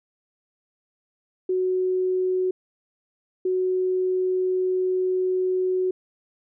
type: tone bursts at uneven times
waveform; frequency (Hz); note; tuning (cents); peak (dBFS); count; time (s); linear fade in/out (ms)
sine; 370; F#4; 0; -20; 2; 1.49-2.51 / 3.45-5.91; 5
effects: none